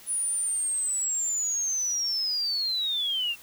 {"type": "linear sweep", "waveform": "sine", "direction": "down", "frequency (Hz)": [9850, 2700], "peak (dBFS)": -25, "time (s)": [0.06, 3.36], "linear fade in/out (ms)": 50, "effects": ["white hiss -50 dBFS RMS until 3.42 s"]}